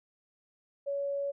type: tone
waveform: sine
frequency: 562 Hz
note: C#5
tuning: 24 cents sharp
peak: -30 dBFS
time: 0.86-1.32 s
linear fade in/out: 20 ms
effects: none